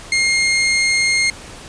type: tone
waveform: sawtooth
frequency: 2132 Hz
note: C7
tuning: 32 cents sharp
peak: -10 dBFS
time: 0.12-1.3 s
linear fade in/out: 2 ms
effects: pink hiss -36 dBFS RMS until 1.68 s + resampled to 22050 Hz